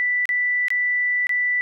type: tone with dropouts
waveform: sine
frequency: 1975.5 Hz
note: B6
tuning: in tune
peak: -18 dBFS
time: 0-1.61 s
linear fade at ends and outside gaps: 0 ms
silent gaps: 0.255-0.291 / 0.683-0.704 / 1.269-1.293 s
effects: none